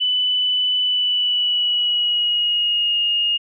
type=tone with pitch glide; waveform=sine; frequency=2991 to 2849 Hz; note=F#7 to F7; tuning=+18 to +34 cents; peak=-16 dBFS; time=0-3.38 s; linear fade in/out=20 ms; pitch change=-84 cents; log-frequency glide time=0.82-3.01 s; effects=none